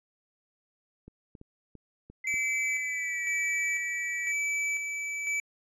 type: clicks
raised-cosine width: 3 ms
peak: -34 dBFS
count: 6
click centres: 1.08 / 1.352 / 1.414 / 1.753 / 2.1 / 2.341 s
type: tone with pitch glide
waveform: sine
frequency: 2066 to 1938.8 Hz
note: C7 to B6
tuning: -22 to -32 cents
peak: -34 dBFS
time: 2.24-4.32 s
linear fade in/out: 5 ms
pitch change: -110 cents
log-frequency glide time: 2.62-3.21 s
type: tone with tremolo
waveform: square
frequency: 2305 Hz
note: D7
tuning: 33 cents flat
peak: -28 dBFS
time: 2.27-5.4 s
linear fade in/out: 2 ms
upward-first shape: square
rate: 1 Hz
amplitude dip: 40%
effects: resampled to 24000 Hz